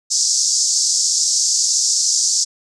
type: band-pass noise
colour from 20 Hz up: pink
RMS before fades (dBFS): -17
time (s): 0.1-2.45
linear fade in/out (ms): 20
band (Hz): 5000 to 7600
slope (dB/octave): 48
effects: none